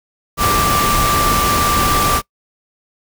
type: tone in noise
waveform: sine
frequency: 1174.7 Hz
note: D6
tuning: in tune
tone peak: -15 dBFS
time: 0.37-2.22 s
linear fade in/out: 50 ms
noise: pink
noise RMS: -17 dBFS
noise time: 0.37-2.22 s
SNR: -1 dB
effects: noise-tail reverb RT60 0.1 s tail -22 dB re dry